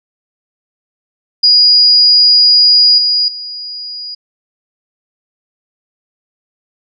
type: tone with level steps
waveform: sine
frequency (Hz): 4891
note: D#8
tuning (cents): -31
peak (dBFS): -4 / -9 / -22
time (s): 1.43-4.15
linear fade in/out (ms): 10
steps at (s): 2.98 / 3.28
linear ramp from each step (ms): 2
effects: none